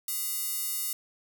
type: tone with high-pass filter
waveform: square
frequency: 410 Hz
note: G#4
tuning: 22 cents flat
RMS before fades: -32 dBFS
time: 0.08-0.93 s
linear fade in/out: 2 ms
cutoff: 10000 Hz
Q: 0.54
effects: none